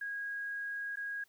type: tone with dropouts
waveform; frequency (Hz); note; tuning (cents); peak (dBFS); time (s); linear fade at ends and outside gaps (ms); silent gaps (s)
sine; 1642; G#6; -20; -36; 0.01-1.24; 5; 0.958-0.97
effects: white hiss -70 dBFS RMS until 1.28 s